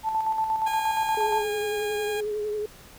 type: tone with tremolo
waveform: sine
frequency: 880 Hz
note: A5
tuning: in tune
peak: -21 dBFS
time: 0.03-1.45 s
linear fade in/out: 50 ms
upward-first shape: square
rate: 8.5 Hz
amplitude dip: 45%
type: tone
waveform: 15% pulse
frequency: 816 Hz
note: G#5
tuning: 31 cents flat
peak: -25 dBFS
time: 0.66-2.21 s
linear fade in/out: 10 ms
type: tone with vibrato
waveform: sine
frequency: 421.8 Hz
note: G#4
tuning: 27 cents sharp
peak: -26 dBFS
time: 1.17-2.66 s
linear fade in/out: 5 ms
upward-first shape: triangle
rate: 11 Hz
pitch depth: 37 cents each way
effects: pink hiss -49 dBFS RMS until 2.98 s